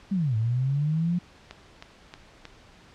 sine linear two-way sweep, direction down then up, 205.1 to 107.4 to 178.7 Hz, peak -22 dBFS, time 0.11-1.19 s, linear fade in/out 10 ms, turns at 0.36 s
click train, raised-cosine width 0.2 ms, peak -22 dBFS, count 4, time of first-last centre 1.51-2.453 s, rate 3.18 Hz
effects pink hiss -53 dBFS RMS until 2.94 s + low-pass 5000 Hz 12 dB/octave

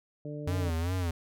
harmonic tone, 148.2 Hz, D3, 16 cents sharp, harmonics 1 / 2 / 3 / 4, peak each -38 / -41 / -43 / -44 dBFS, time 0.25-0.7 s, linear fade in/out 2 ms
square tone with vibrato, 86.9 Hz, F2, 8 cents flat, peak -29 dBFS, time 0.47-1.11 s, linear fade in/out 5 ms, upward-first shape sine, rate 2.6 Hz, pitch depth 120 cents each way
effects none

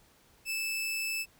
sawtooth tone, 2628 Hz, E7, 6 cents flat, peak -28 dBFS, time 0.45-1.26 s, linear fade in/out 50 ms, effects pink hiss -63 dBFS RMS until 1.39 s

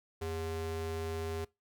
square ring-modulated tone, 160 Hz, D#3, 49 cents sharp, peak -33 dBFS, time 0.21-1.45 s, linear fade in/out 10 ms, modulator 246 Hz, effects noise-tail reverb RT60 0.2 s tail -22 dB re dry

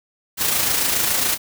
white noise with amplitude modulation, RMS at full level -18 dBFS, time 0.37-1.38 s, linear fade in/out 50 ms, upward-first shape sine, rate 27.2 Hz, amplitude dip 40%, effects none

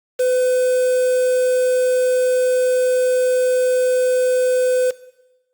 triangle tone with quantisation, 505 Hz, B4, 39 cents sharp, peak -12 dBFS, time 0.19-4.91 s, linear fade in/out 10 ms, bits 5, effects noise-tail reverb RT60 1.0 s tail -18 dB re dry + Opus 48 kbps

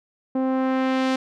sawtooth tone with low-pass filter sweep, 261.6 Hz, C4, in tune, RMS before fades -22 dBFS, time 0.35-1.16 s, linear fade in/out 5 ms, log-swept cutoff 660 to 5400 Hz, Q 0.77, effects none

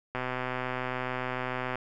click train, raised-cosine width 0.5 ms, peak -17 dBFS, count 205, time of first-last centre 0.15-1.756 s, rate 127 Hz, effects none

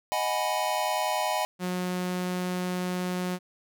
square chord, G# minor seventh, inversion second, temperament equal, 622.3 / 740 / 830.6 / 987.8 Hz, D#5 / F#5 / G#5 / B5, 0 / 0 / 0 / 0 cents, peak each -32 dBFS, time 0.12-1.45 s, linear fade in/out 0 ms
sawtooth tone, 181.1 Hz, F#3, 37 cents flat, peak -24 dBFS, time 1.59-3.39 s, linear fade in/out 50 ms
effects none

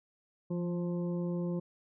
harmonic tone with a mistuned harmonic, 175.5 Hz, F3, 9 cents sharp, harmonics 1 / 2 / 3 / 5 / 6, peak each -32 / -38 / -42 / -55 / -55 dBFS, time 0.5-1.6 s, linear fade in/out 10 ms, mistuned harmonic 1, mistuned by -26 cents, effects none

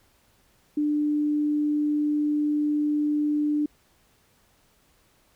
sine tone, 297.3 Hz, D4, 21 cents sharp, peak -21 dBFS, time 0.77-3.66 s, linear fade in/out 5 ms, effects pink hiss -63 dBFS RMS until 5.35 s

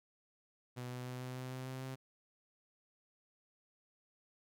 sawtooth tone with pitch steps, 124.1 / 125.11 / 126.12 / 127.15 / 128.18 / 129.22 / 130.27 / 131.33 Hz, B2 / B2 / B2 / C3 / C3 / C3 / C3 / C3, +9 / +23 / +37 / -49 / -35 / -21 / -7 / +7 cents, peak -38 dBFS, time 0.76-1.96 s, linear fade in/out 20 ms, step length 150 ms, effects none

